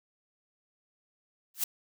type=noise with exponential growth; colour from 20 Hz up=blue; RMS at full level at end=-23 dBFS; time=1.54-1.64 s; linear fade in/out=5 ms; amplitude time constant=21 ms; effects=none